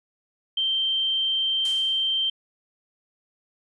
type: tone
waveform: sine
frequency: 3136 Hz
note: G7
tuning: in tune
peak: -21 dBFS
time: 0.57-2.3 s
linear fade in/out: 5 ms
type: noise with exponential decay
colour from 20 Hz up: blue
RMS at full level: -32 dBFS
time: 1.65-2.25 s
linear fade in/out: 2 ms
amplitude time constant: 130 ms
effects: resampled to 22050 Hz